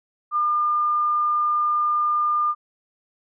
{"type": "tone", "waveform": "sine", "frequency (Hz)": 1205, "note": "D6", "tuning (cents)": 44, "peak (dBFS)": -18, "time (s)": [0.31, 2.55], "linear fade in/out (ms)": 50, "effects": []}